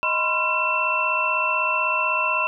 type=tone cluster; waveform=sine; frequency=624 / 1001 / 1057 / 1365 / 2688 Hz; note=D#5 / B5 / C6 / F6 / E7; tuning=+5 / +23 / +17 / -40 / +33 cents; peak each=-30 / -25 / -28 / -30 / -22 dBFS; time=0.03-2.47 s; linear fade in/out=0 ms; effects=none